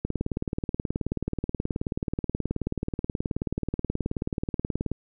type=click train; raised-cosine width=3 ms; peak=-14 dBFS; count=92; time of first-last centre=0.05-4.916 s; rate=18.7 Hz; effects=none